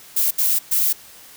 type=noise bursts at uneven times; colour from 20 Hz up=violet; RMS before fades=-18 dBFS; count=3; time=0.16-0.31 / 0.38-0.59 / 0.71-0.93 s; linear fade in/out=10 ms; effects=white hiss -44 dBFS RMS until 1.36 s